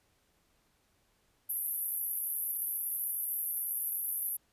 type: band-pass noise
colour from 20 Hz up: pink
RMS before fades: -35 dBFS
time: 1.49-4.37 s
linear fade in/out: 10 ms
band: 11000 to 13000 Hz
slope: 96 dB/octave
effects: pink hiss -72 dBFS RMS until 4.52 s + resampled to 32000 Hz